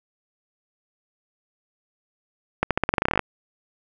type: accelerating click train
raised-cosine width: 0.5 ms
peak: -4 dBFS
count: 15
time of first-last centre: 2.63-3.193 s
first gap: 77 ms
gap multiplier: 0.89
effects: none